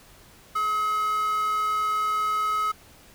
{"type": "tone with high-pass filter", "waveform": "square", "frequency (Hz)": 425.9, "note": "G#4", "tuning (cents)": 44, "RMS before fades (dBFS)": -25, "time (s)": [0.55, 2.72], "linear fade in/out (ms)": 10, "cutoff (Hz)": 1200, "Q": 9.2, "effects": ["pink hiss -52 dBFS RMS until 3.14 s"]}